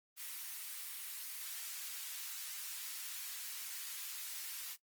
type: high-pass noise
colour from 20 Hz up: white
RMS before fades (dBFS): -45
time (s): 0.16-4.77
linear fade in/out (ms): 50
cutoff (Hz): 1600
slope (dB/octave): 12
effects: noise-tail reverb RT60 0.1 s tail -18 dB re dry + Opus 24 kbps